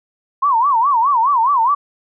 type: tone with vibrato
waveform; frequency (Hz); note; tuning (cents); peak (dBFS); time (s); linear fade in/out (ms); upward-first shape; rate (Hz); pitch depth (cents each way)
sine; 1019; C6; -46; -11; 0.42-1.75; 10; sine; 4.8; 230
effects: none